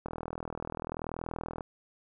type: click train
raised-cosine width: 1 ms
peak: -22 dBFS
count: 64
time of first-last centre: 0.06-1.608 s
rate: 40.7 Hz
effects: none